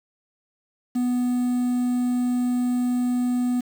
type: tone with quantisation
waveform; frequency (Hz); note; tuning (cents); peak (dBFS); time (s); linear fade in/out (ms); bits
triangle; 246.9; B3; 0; -18; 0.95-3.61; 10; 7
effects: none